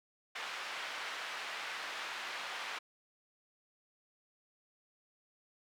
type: band-pass noise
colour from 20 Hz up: pink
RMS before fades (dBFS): -42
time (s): 0.35-2.79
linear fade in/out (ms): 10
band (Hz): 1100 to 3300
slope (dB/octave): 12
effects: none